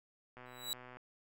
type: click train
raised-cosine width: 0.5 ms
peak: -37 dBFS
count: 76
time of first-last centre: 0.37-0.97 s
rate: 125 Hz
type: tone with exponential growth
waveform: sawtooth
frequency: 3911 Hz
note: B7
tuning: 18 cents flat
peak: -30 dBFS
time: 0.46-0.73 s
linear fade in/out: 0 ms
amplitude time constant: 57 ms
effects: none